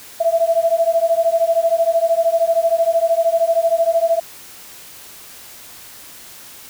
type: beating tone pair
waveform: sine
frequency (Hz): 659.3 / 672.3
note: E5 / E5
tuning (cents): 0 / +34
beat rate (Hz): 13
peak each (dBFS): -16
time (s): 0.2-4.2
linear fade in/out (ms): 10
effects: white hiss -39 dBFS RMS until 6.69 s